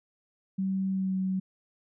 sine tone with pitch glide, 191.4 to 188.55 Hz, G3 to F#3, -41 to +33 cents, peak -26 dBFS, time 0.58-1.4 s, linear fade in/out 10 ms, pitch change -26 cents, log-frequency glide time 0.9-1.16 s, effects none

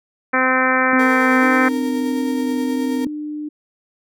harmonic tone, 258.2 Hz, C4, 23 cents flat, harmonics 1 / 2 / 3 / 4 / 5 / 6 / 7 / 8 / 9, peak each -22 / -22 / -25 / -23 / -21 / -21 / -21 / -26 / -26 dBFS, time 0.33-1.69 s, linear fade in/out 10 ms
sine tone with vibrato, 257.7 Hz, C4, 26 cents flat, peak -19 dBFS, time 0.93-3.07 s, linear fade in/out 2 ms, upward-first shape triangle, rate 1.7 Hz, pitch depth 15 cents each way
35% pulse tone with tremolo, 463.4 Hz, A#4, 10 cents flat, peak -24 dBFS, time 0.99-3.05 s, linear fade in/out 5 ms, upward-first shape sine, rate 9.4 Hz, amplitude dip 25%
sine tone, 300 Hz, D4, 37 cents sharp, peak -24 dBFS, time 1.42-3.49 s, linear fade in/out 10 ms
effects none

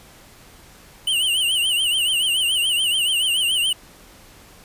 square tone with vibrato, 2960 Hz, F#7, in tune, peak -18 dBFS, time 1.07-3.73 s, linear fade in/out 5 ms, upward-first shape triangle, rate 7 Hz, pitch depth 140 cents each way, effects pink hiss -47 dBFS RMS until 4.64 s + resampled to 32000 Hz

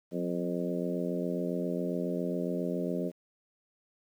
harmonic tone with a mistuned harmonic, 87.31 Hz, F2, in tune, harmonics 2 / 3 / 4 / 5 / 6 / 7, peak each -34 / -36 / -37 / -38 / -39 / -39 dBFS, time 0.11-3.12 s, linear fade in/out 50 ms, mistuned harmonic 2, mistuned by +42 cents, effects 10-bit

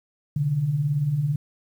sine beating tone pair, 129.1 / 147.1 Hz, C3 / D3, -23 / +3 cents, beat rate 18 Hz, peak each -29 / -21 dBFS, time 0.36-1.36 s, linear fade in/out 5 ms, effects 9-bit

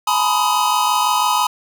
square tone cluster, 847 / 968 / 1014 / 1252 Hz, G#5 / B5 / B5 / D#6, +34 / -35 / +45 / +10 cents, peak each -21 dBFS, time 0.07-1.47 s, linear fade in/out 5 ms, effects none

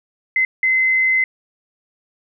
sine tone bursts at uneven times, 2054 Hz, C7, 33 cents flat, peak -13 dBFS, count 2, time 0.36-0.45 / 0.63-1.24 s, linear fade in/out 2 ms, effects none

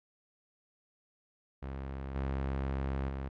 sawtooth tone with level steps, 67.4 Hz, C#2, 48 cents flat, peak -34 / -28 / -32 dBFS, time 1.62-3.29 s, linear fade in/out 10 ms, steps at 2.15 / 3.09 s, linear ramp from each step 2 ms, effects low-pass 2000 Hz 12 dB/octave

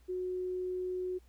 sine tone, 366.2 Hz, F#4, 18 cents flat, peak -33 dBFS, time 0.08-1.19 s, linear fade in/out 20 ms, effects added 60 Hz sine -59 dBFS peak until 1.28 s + pink hiss -70 dBFS RMS until 1.28 s

